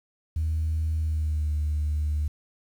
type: tone with pitch glide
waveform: sine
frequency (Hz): 79.3 to 75.28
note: D#2 to D2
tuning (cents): +33 to +43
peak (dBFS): -22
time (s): 0.36-2.28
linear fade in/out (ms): 5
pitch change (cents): -90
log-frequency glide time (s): 0.98-1.53
effects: tanh soft clip ceiling -20 dBFS + 9-bit